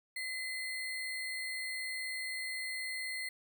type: tone with sample-and-hold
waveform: sine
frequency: 2039 Hz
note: C7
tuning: 45 cents flat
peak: -36 dBFS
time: 0.16-3.29 s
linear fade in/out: 5 ms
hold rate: 6300 Hz
effects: none